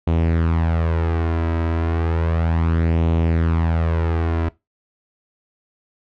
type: tone with flanger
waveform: sawtooth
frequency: 82.41 Hz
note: E2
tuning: in tune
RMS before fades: -19 dBFS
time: 0.07-4.49 s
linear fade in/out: 5 ms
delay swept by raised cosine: 0.3 to 3.1 ms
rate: 0.33 Hz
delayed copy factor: +0.55
effects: noise-tail reverb RT60 0.2 s tail -20 dB re dry + low-pass 2000 Hz 12 dB/octave